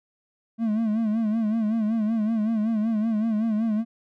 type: tone with vibrato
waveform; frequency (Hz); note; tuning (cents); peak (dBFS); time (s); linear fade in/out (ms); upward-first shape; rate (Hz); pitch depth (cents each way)
triangle; 219.6; A3; -3; -19; 0.58-3.85; 50; sine; 5.3; 83
effects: none